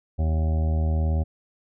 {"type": "harmonic tone", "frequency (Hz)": 79, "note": "D#2", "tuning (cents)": 27, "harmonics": [1, 2, 3, 4, 5, 7, 8, 9, 10], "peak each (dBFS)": [-20, -31, -35, -43, -41, -38, -47, -41, -47], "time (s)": [0.18, 1.24], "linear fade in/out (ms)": 20, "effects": []}